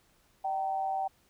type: tone with amplitude modulation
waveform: sine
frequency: 770 Hz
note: G5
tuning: 31 cents flat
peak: -26 dBFS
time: 0.44-1.08 s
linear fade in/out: 10 ms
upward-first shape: sine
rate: 157 Hz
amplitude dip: 60%
effects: pink hiss -67 dBFS RMS until 1.29 s